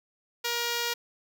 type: tone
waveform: 5% pulse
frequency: 473.8 Hz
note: A#4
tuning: 28 cents sharp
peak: -16 dBFS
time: 0.44-0.94 s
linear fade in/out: 10 ms
effects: none